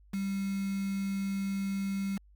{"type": "tone with quantisation", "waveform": "sine", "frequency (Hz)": 196, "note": "G3", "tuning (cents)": 0, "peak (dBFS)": -30, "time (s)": [0.13, 2.18], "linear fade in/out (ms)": 10, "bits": 7, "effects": ["added 50 Hz sine -56 dBFS peak until 2.35 s"]}